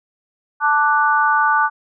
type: chord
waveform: sine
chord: D major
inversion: second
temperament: equal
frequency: 880 / 1174.7 / 1480 Hz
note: A5 / D6 / F#6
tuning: 0 / 0 / 0 cents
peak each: -17 dBFS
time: 0.6-1.7 s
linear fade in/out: 50 ms
effects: none